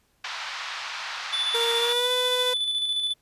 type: band-pass noise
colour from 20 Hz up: pink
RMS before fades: -34 dBFS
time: 0.24-1.93 s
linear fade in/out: 5 ms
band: 950 to 5000 Hz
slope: 24 dB/octave
type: tone with tremolo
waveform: triangle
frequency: 3486 Hz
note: A7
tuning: 17 cents flat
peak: -21 dBFS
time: 1.32-3.14 s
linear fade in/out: 20 ms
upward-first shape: square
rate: 14 Hz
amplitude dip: 35%
type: tone with pitch glide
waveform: sawtooth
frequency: 466.2 to 499.7 Hz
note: A#4 to B4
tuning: 0 to +20 cents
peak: -21 dBFS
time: 1.54-2.54 s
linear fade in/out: 10 ms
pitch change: +120 cents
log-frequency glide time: 1.78-2.11 s
effects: pink hiss -67 dBFS RMS until 3.21 s + resampled to 32000 Hz